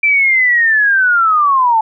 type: linear sweep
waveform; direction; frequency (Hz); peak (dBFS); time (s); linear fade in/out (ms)
sine; down; 2349 to 862; -8; 0.03-1.81; 5
effects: none